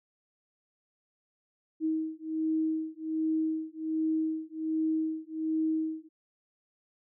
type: beating tone pair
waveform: sine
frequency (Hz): 316.3 / 317.6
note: D#4 / D#4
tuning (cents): +29 / +36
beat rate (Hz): 1.3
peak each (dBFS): -31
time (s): 1.8-6.09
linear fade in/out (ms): 50
effects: none

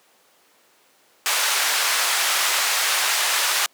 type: band-pass noise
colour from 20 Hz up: pink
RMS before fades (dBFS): -21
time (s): 1.26-3.66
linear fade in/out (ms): 0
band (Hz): 1100 to 12000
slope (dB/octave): 12
effects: pink hiss -57 dBFS RMS until 3.73 s + high-pass 400 Hz 12 dB/octave

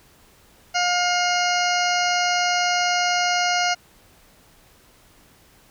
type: harmonic tone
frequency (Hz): 712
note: F5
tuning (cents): +33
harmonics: 1 / 2 / 3 / 4 / 6 / 7 / 8 / 9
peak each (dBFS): -22 / -25 / -27 / -28 / -30 / -30 / -31 / -32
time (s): 0.74-3.75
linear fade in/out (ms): 20
effects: pink hiss -54 dBFS RMS until 5.7 s

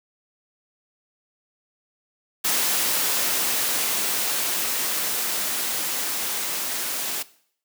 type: noise with level ramp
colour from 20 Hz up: white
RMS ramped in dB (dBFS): -22 to -28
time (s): 2.44-7.23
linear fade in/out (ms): 10
effects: noise-tail reverb RT60 0.6 s tail -19 dB re dry + high-pass 200 Hz 12 dB/octave

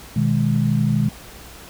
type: chord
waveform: sine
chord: G# minor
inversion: first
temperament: equal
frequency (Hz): 123.47 / 155.56 / 207.7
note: B2 / D#3 / G#3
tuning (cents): 0 / 0 / 0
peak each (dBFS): -20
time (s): 0.16-1.09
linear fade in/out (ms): 5
effects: added 60 Hz sine -45 dBFS peak until 1.69 s + pink hiss -41 dBFS RMS until 1.69 s

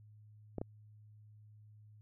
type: clicks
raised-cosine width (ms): 2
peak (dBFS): -25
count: 2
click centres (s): 0.583 / 0.615
effects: added 106 Hz sine -56 dBFS peak until 2.01 s

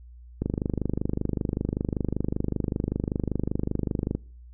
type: click train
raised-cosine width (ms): 3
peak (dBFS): -13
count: 95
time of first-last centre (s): 0.42-4.15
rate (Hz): 25.2
effects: noise-tail reverb RT60 0.5 s tail -25 dB re dry + added 60 Hz sine -44 dBFS peak until 4.53 s

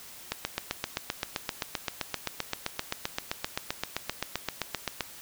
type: click train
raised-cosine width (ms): 0.2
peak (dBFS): -11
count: 37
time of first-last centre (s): 0.32-5.008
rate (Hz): 7.68
effects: white hiss -47 dBFS RMS until 5.21 s

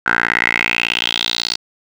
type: tone with band-pass filter sweep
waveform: 10% pulse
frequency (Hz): 58.27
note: A#1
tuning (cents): 0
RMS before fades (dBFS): -18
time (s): 0.06-1.56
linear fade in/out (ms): 5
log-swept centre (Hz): 1500 to 4600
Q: 5.4
effects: none

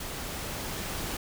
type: noise with level ramp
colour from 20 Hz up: pink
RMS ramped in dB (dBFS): -37 to -34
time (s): 0-1.17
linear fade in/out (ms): 5
effects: none

